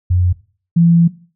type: tone pair in turn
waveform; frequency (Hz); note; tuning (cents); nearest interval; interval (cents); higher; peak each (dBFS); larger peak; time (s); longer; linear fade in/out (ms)
sine; 89.6 / 169.14; F2 / E3; +45 / +45; major seventh; 1100; second; -10 / -7; second; 0.1-0.33 / 0.76-1.08; second; 10
effects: noise-tail reverb RT60 0.4 s tail -18 dB re dry